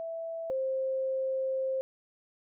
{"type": "tone pair in turn", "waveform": "sine", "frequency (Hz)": [659.3, 528.1], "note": ["E5", "C5"], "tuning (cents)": [0, 16], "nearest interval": "major third", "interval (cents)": 384, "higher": "first", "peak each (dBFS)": [-34, -28], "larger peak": "second", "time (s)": [[0, 0.5], [0.5, 1.81]], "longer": "second", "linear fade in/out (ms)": 0, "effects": []}